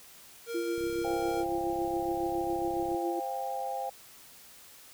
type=tone; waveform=square; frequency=466.2 Hz; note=A#4; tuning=in tune; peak=-35 dBFS; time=0.46-1.45 s; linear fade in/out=50 ms
type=tone with tremolo; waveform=sine; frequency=342.9 Hz; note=F4; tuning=32 cents flat; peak=-29 dBFS; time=0.54-3.2 s; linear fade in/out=10 ms; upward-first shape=sine; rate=7.2 Hz; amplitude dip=45%
type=click train; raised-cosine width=5 ms; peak=-36 dBFS; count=74; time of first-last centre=0.78-2.946 s; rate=33.7 Hz
type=chord; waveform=sine; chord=C suspended fourth; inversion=none; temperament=equal with one note detuned; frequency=523.3 / 698.5 / 799.5 Hz; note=C5 / F5 / G5; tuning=0 / 0 / +34 cents; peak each=-38 / -38 / -34 dBFS; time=1.04-3.9 s; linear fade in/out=10 ms
effects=white hiss -53 dBFS RMS until 4.93 s